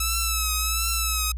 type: tone with vibrato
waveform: 5% pulse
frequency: 1303 Hz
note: E6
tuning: 20 cents flat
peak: -12 dBFS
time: 0-1.32 s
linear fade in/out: 5 ms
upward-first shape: triangle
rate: 1.4 Hz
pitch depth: 61 cents each way
effects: added 60 Hz sine -27 dBFS peak until 1.37 s + resampled to 32000 Hz